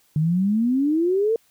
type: exponential sweep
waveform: sine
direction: up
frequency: 149 to 464.5 Hz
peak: -17 dBFS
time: 0.16-1.36 s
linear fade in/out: 2 ms
effects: white hiss -61 dBFS RMS until 1.5 s